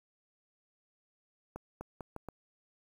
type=accelerating click train; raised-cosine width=1 ms; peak=-27 dBFS; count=5; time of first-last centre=1.56-2.287 s; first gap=250 ms; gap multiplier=0.79; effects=9-bit